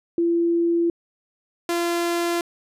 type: tone pair in turn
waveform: sine / sawtooth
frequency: 339.4 / 343.1 Hz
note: F4 / F4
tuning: -49 / -31 cents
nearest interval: unison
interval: 18 cents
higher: second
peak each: -17 dBFS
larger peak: neither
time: 0.18-0.9 / 1.69-2.41 s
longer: neither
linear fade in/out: 2 ms
effects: resampled to 32000 Hz